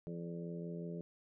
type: harmonic tone with a mistuned harmonic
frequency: 85.4 Hz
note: F2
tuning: 38 cents flat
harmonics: 2 / 3 / 4 / 5 / 6 / 7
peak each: -42 / -54 / -50 / -48 / -58 / -53 dBFS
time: 0.07-1.01 s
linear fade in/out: 0 ms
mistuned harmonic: 7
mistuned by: -21 cents
effects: none